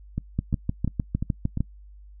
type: two click trains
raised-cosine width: 5 ms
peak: -14 / -11 dBFS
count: 5 / 9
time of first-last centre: 0.18-1.574 / 0.39-1.606 s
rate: 2.87 / 6.58 Hz
effects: noise-tail reverb RT60 0.1 s tail -24 dB re dry + added 50 Hz sine -44 dBFS peak until 2.2 s